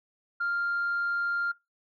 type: tone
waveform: sine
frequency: 1396.9 Hz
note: F6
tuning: in tune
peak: -25 dBFS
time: 0.4-1.52 s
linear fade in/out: 10 ms
effects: noise-tail reverb RT60 0.2 s tail -21 dB re dry + tanh soft clip ceiling -23 dBFS